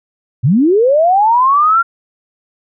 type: linear sweep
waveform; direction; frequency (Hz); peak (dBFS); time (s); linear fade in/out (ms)
sine; up; 105.7 to 1396.9; -7; 0.43-1.83; 20
effects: none